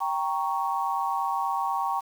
sine chord, G diminished, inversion none, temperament equal, 784 / 932.3 / 1108.7 Hz, G5 / Bb5 / Db6, 0 / 0 / 0 cents, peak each -29 dBFS, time 0-2.01 s, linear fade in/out 20 ms, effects 8-bit

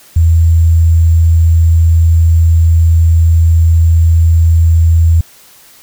sine tone with sample-and-hold, 82.41 Hz, E2, in tune, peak -4 dBFS, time 0.16-5.21 s, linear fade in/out 5 ms, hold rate 7350 Hz, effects white hiss -41 dBFS RMS until 5.82 s

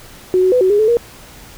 sine tone with pitch steps, 368.4 / 372.2 / 501 / 374.1 / 411.9 / 433.4 / 472.2 Hz, F#4 / F#4 / B4 / F#4 / G#4 / A4 / A#4, -7 / +10 / +25 / +19 / -14 / -26 / +22 cents, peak -9 dBFS, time 0.34-0.97 s, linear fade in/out 0 ms, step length 90 ms, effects pink hiss -39 dBFS RMS until 1.57 s

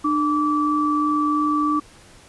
sine tone pair together, 300.5 / 1157.7 Hz, D4 / D6, +40 / -25 cents, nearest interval octave + major seventh, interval 2335 cents, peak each -20 dBFS, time 0.04-1.8 s, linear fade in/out 10 ms, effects pink hiss -48 dBFS RMS until 2.28 s + resampled to 24000 Hz

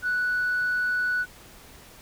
sine tone, 1479 Hz, F#6, 1 cent flat, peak -21 dBFS, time 0.02-1.26 s, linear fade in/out 50 ms, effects tanh soft clip ceiling -20 dBFS + pink hiss -49 dBFS RMS until 2.01 s

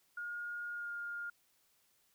sine tone with pitch glide, 1427 to 1413.1 Hz, F6 to F6, +37 to +20 cents, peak -39 dBFS, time 0.17-1.3 s, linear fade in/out 5 ms, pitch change -17 cents, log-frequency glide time 0.74-0.91 s, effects white hiss -73 dBFS RMS until 2.14 s

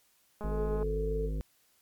click train, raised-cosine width 1 ms, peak -28 dBFS, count 89, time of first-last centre 0.41-0.829 s, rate 210 Hz
harmonic tone, 51.91 Hz, G#1, in tune, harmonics 1 / 3 / 5 / 7 / 9 / 10, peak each -31 / -39 / -45 / -50 / -49 / -53 dBFS, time 0.44-1.41 s, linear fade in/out 0 ms
sine tone with pitch glide, 428.6 to 443.7 Hz, A4 to A4, -45 to +14 cents, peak -32 dBFS, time 0.5-1.3 s, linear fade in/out 50 ms, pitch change +59 cents, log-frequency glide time 0.71-1.14 s
effects white hiss -68 dBFS RMS until 1.81 s + MP3 96 kbps

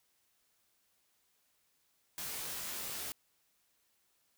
white noise with comb filter, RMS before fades -41 dBFS, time 2.18-3.12 s, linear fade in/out 0 ms, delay 19 ms, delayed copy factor -0.9, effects white hiss -75 dBFS RMS until 4.37 s

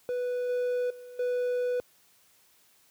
triangle tone with level steps, 493.9 Hz, B4, in tune, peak -26 / -24 / -41 / -24 dBFS, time 0.09-1.8 s, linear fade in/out 0 ms, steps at 0.49 / 0.9 / 1.19 s, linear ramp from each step 5 ms, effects white hiss -63 dBFS RMS until 2.9 s + high-pass 60 Hz 12 dB/octave

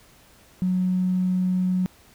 triangle tone with tanh clipping, 183.6 Hz, F#3, 13 cents flat, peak -19 dBFS, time 0.62-1.86 s, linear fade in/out 0 ms, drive 2 dB, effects pink hiss -54 dBFS RMS until 2.14 s

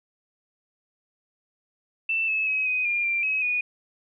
sine tone with pitch steps, 2664 / 2598 / 2548 / 2506 / 2406 / 2370 / 2553 / 2463 Hz, E7 / E7 / D#7 / D#7 / D7 / D7 / D#7 / D#7, +18 / -26 / +41 / +12 / +41 / +15 / +44 / -18 cents, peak -22 dBFS, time 2.09-3.61 s, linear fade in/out 5 ms, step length 190 ms, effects none

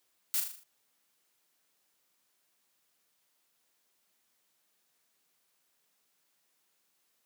blue noise with echo, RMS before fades -30 dBFS, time 0.34-0.4 s, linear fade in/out 0 ms, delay 39 ms, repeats 6, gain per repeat -5 dB, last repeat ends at 0.634 s, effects white hiss -75 dBFS RMS until 7.25 s + high-pass 150 Hz 12 dB/octave

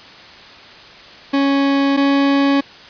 40% pulse tone pair in turn, 277.2 / 278.4 Hz, C#4 / C#4, 0 / +8 cents, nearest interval unison, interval 8 cents, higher second, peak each -12 / -11 dBFS, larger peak second, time 1.33-1.97 / 1.97-2.61 s, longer neither, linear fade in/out 10 ms, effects white hiss -39 dBFS RMS until 2.89 s + resampled to 11025 Hz

